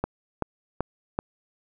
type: click train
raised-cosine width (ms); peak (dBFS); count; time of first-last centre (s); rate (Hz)
1; -11; 4; 0.04-1.189; 2.61
effects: none